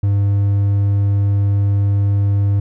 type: tone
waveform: triangle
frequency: 100.4 Hz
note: G2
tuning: 42 cents sharp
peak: -10 dBFS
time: 0.03-2.6 s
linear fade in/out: 5 ms
effects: none